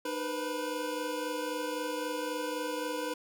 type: tone cluster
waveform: square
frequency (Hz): 304.4 / 485.2 / 509 / 986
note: D#4 / B4 / C5 / B5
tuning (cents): -38 / -31 / -48 / -3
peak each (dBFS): -39 / -38 / -40 / -40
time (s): 0.05-3.14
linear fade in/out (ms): 5
effects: none